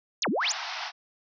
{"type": "exponential two-way sweep", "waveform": "sine", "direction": "down then up", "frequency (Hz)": [7350, 179.1, 7350], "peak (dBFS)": -24, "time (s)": [0.22, 0.52], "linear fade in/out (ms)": 2, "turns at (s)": 0.29}
{"type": "band-pass noise", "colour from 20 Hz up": "pink", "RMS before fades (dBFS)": -35, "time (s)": [0.4, 0.92], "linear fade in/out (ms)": 50, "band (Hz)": [670, 5700], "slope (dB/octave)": 96}
{"effects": []}